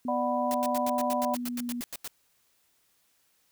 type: tone with pitch glide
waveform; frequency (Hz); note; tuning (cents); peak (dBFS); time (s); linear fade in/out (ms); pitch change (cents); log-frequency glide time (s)
sine; 246.9 to 241.5; B3 to B3; 0 to -39; -31; 0.05-1.81; 2; -39; 1.13-1.7
type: chord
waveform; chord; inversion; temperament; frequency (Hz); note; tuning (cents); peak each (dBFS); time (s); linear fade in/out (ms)
sine; B minor; first; just; 592.7 / 740.8 / 987.8; D5 / F#5 / B5; +16 / +2 / 0; -30 / -31 / -31; 0.08-1.35; 5
type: noise bursts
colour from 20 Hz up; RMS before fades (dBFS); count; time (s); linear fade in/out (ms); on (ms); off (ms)
white; -37; 14; 0.51-2.076; 0; 32; 86
effects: white hiss -69 dBFS RMS until 3.51 s